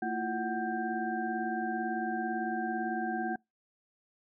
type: tone cluster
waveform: sine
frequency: 225.7 / 330.2 / 348.1 / 744 / 1580 Hz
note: A3 / E4 / F4 / F#5 / G6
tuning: +44 / +3 / -6 / +9 / +13 cents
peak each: -36 / -39 / -40 / -34 / -39 dBFS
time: 0.02-3.36 s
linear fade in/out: 5 ms
effects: noise-tail reverb RT60 0.2 s tail -26 dB re dry